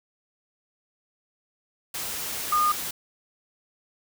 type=tone in noise; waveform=sine; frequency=1221 Hz; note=D#6; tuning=33 cents flat; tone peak=-19 dBFS; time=2.52-2.72 s; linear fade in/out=5 ms; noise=white; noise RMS=-32 dBFS; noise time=1.94-2.91 s; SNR=+10 dB; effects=none